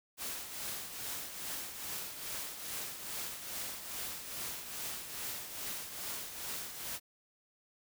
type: noise with tremolo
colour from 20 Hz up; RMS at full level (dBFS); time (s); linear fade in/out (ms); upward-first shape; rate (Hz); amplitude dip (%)
white; -39; 0.17-7; 50; triangle; 2.4; 60
effects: none